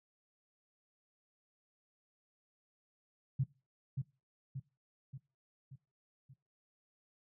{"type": "tone with echo", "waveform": "sine", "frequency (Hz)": 134.7, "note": "C#3", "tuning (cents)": -49, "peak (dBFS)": -28, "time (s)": [3.39, 3.44], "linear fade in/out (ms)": 10, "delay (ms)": 580, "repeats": 5, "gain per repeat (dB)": -5, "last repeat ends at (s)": 6.34, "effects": ["noise-tail reverb RT60 0.3 s tail -21 dB re dry"]}